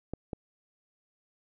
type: clicks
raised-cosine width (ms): 2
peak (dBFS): -21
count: 2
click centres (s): 0.136 / 0.332
effects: none